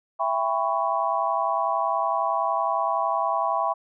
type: chord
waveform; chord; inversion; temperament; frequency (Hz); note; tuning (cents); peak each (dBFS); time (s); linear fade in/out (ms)
sine; C# half-diminished seventh; first; just; 665.2 / 798.3 / 997.9 / 1108.7; E5 / G5 / B5 / C#6; +16 / +31 / +18 / 0; -27; 0.19-3.74; 20
effects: none